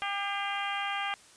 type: harmonic tone with a mistuned harmonic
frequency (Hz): 399.8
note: G4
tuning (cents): +34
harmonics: 2 / 3 / 4 / 5 / 6 / 7 / 8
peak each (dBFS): -35 / -37 / -38 / -39 / -40 / -40 / -41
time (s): 0.02-1.14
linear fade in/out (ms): 0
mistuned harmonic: 5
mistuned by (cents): +34
effects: white hiss -56 dBFS RMS until 1.36 s + resampled to 22050 Hz